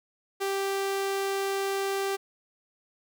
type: tone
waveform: sawtooth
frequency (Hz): 392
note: G4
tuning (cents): 0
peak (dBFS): -23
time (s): 0.4-2.17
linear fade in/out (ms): 20
effects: none

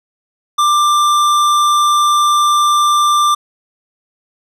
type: tone with hard clipping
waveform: triangle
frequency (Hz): 1185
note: D6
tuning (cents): +15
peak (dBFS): -11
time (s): 0.58-3.35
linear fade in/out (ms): 10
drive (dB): 18
effects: none

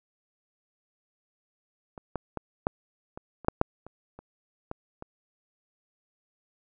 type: clicks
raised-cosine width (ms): 1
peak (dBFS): -27 / -16 / -18 / -10 / -25 / -29 / -6 / -6 / -29 / -30 / -20 / -25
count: 12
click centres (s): 1.978 / 2.157 / 2.373 / 2.669 / 3.175 / 3.447 / 3.484 / 3.614 / 3.866 / 4.19 / 4.714 / 5.024
effects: none

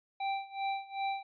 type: tone with tremolo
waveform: square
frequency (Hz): 784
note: G5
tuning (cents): 0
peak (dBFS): -31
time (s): 0.2-1.23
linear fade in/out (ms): 5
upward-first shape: sine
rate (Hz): 2.6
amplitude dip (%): 90
effects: resampled to 11025 Hz

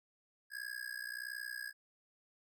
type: tone with amplitude modulation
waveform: square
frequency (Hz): 1658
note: G#6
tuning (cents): -3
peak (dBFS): -38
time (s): 0.5-1.73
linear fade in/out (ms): 50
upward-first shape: sine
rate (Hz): 61.4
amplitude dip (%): 95
effects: none

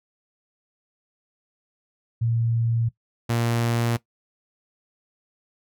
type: tone pair in turn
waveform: sine / sawtooth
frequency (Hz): 115.6 / 117.42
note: A#2 / A#2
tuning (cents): -14 / +13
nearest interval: unison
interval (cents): 27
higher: second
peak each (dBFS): -20 / -17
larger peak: second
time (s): 2.21-2.89 / 3.29-3.97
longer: neither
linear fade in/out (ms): 10
effects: noise-tail reverb RT60 0.1 s tail -17 dB re dry

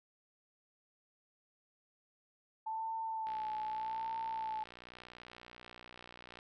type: tone with vibrato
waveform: sine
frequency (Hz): 879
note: A5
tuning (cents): -2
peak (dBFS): -36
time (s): 2.66-4.64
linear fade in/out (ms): 10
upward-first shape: sine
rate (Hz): 0.83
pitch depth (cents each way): 34
type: click train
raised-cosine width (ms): 0.3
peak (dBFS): -35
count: 190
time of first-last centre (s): 3.27-6.389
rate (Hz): 60.6
effects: none

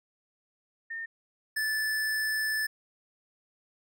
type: tone pair in turn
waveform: sine / square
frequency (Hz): 1821 / 1746.9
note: A#6 / A6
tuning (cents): -41 / -13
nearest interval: minor second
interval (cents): 72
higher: first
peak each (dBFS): -34 / -28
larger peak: second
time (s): 0.9-1.06 / 1.56-2.67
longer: second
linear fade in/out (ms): 10
effects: none

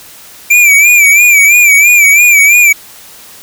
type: tone with vibrato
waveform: square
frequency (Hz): 2345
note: D7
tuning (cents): -3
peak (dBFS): -3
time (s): 0.5-2.73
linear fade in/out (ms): 10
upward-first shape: sine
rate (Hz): 3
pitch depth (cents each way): 80
effects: white hiss -34 dBFS RMS until 3.42 s

